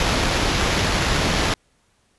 pink noise with sample-and-hold, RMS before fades -20 dBFS, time 0-1.54 s, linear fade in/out 2 ms, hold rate 8820 Hz, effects pink hiss -63 dBFS RMS until 2.18 s + resampled to 24000 Hz

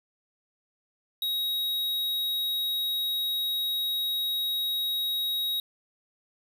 square tone, 3800 Hz, A#7, 33 cents sharp, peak -27 dBFS, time 1.22-5.6 s, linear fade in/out 2 ms, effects none

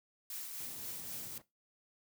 blue noise with tremolo, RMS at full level -42 dBFS, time 0.3-1.38 s, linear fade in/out 2 ms, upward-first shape triangle, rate 3.8 Hz, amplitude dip 40%
brown noise, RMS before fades -50 dBFS, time 0.6-1.42 s, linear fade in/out 5 ms
effects noise-tail reverb RT60 0.2 s tail -17 dB re dry + high-pass 150 Hz 12 dB/octave

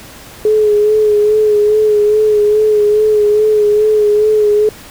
sine tone with vibrato, 423.3 Hz, G#4, 33 cents sharp, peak -7 dBFS, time 0.45-4.69 s, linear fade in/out 2 ms, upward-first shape sine, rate 2.4 Hz, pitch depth 31 cents each way, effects pink hiss -35 dBFS RMS until 4.9 s

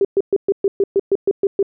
sine tone bursts, 395.1 Hz, G4, 14 cents sharp, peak -11 dBFS, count 11, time 0.01-1.628 s, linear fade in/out 2 ms, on 38 ms, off 120 ms, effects none

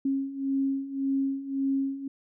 sine beating tone pair, 270.8 / 272.6 Hz, C#4 / C#4, -40 / -29 cents, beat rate 1.8 Hz, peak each -31 / -27 dBFS, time 0.05-2.08 s, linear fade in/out 5 ms, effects none

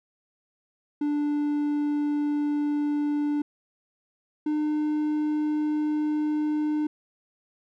triangle tone pair in turn, 293.7 / 302.3 Hz, D4 / D#4, 0 / -50 cents, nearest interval unison, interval 50 cents, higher second, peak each -21 dBFS, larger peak neither, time 1.01-3.42 / 4.46-6.87 s, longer neither, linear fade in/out 5 ms, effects none

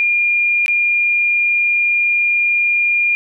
sine tone with dropouts, 2411 Hz, D7, 45 cents sharp, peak -12 dBFS, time 0-3.15 s, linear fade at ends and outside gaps 0 ms, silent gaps 0.661-0.681 s, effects none

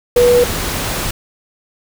sine tone in noise, 486.7 Hz, B4, 25 cents flat, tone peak -7 dBFS, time 0.16-0.44 s, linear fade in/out 5 ms, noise pink, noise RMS -20 dBFS, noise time 0.16-1.11 s, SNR +10 dB, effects none

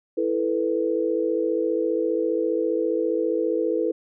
sine chord, E suspended fourth, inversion none, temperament just, 329.6 / 439.5 / 494.4 Hz, E4 / A4 / B4, 0 / -2 / +2 cents, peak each -25 dBFS, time 0.17-3.92 s, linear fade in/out 10 ms, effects none

